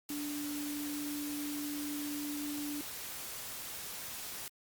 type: tone in noise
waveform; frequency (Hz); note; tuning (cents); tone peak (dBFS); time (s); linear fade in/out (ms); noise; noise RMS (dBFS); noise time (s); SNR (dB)
sine; 292.3; D4; -8; -37; 0.1-2.81; 2; white; -43; 0.09-4.48; +3
effects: Opus 48 kbps